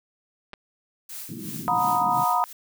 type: clicks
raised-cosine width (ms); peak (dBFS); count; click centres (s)
0.3; -23; 2; 0.533 / 0.538
type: noise with tremolo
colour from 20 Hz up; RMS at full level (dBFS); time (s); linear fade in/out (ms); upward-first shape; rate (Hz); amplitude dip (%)
blue; -36; 1.09-2.53; 5; sine; 2.8; 75
type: band-pass noise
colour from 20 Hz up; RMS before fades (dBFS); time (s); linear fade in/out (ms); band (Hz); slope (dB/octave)
pink; -36; 1.29-2.24; 2; 120 to 340; 48
type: chord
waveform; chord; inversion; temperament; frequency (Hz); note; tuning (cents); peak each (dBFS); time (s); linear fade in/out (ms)
sine; B major seventh; second; equal with one note detuned; 721 / 932.3 / 987.8 / 1244.5; F#5 / A#5 / B5 / D#6; -45 / 0 / 0 / 0; -25; 1.68-2.44; 0
effects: none